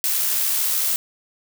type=noise with amplitude modulation; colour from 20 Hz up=blue; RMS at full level=-20 dBFS; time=0.04-0.96 s; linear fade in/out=0 ms; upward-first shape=sine; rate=73.4 Hz; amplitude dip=25%; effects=none